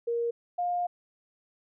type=tone pair in turn; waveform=sine; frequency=469.3 / 707.8 Hz; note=A#4 / F5; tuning=+12 / +23 cents; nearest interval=perfect fifth; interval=711 cents; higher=second; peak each=-26 dBFS; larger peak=neither; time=0.07-0.31 / 0.58-0.87 s; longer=second; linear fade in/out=10 ms; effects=none

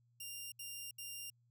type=tone bursts; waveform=10% pulse; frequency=2794 Hz; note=F7; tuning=in tune; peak=-36 dBFS; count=3; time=0.2-1.302 s; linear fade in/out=5 ms; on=320 ms; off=71 ms; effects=added 119 Hz sine -70 dBFS peak until 1.5 s

